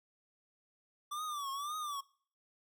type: tone with vibrato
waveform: square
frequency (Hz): 1164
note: D6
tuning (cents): -16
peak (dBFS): -38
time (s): 1.11-2.01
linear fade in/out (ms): 10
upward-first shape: triangle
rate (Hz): 1.9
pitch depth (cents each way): 140
effects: noise-tail reverb RT60 0.5 s tail -22 dB re dry